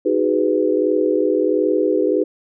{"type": "chord", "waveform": "sine", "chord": "G# minor seventh", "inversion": "second", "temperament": "just", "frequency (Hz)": [311.5, 373.8, 415.3, 498.4], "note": ["D#4", "F#4", "G#4", "B4"], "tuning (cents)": [2, 18, 0, 16], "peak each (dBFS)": -20, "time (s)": [0.05, 2.24], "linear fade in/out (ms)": 10, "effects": []}